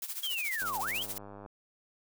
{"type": "noise with tremolo", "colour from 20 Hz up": "blue", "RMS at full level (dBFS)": -36, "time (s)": [0.02, 1.18], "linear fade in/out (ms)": 2, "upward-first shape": "sine", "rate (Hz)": 14, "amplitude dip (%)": 75}
{"type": "linear two-way sweep", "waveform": "sine", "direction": "down then up", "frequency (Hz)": [3322, 740, 3322], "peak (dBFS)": -32, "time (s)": [0.23, 1.03], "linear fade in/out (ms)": 5, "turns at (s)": 0.8}
{"type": "click train", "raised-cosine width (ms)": 1, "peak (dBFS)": -33, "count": 86, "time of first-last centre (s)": [0.62, 1.462], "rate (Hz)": 101}
{"effects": []}